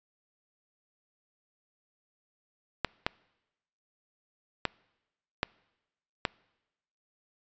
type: clicks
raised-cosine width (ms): 0.3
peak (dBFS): -10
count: 5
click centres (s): 2.847 / 3.065 / 4.653 / 5.431 / 6.252
effects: noise-tail reverb RT60 1.0 s tail -25 dB re dry + resampled to 16000 Hz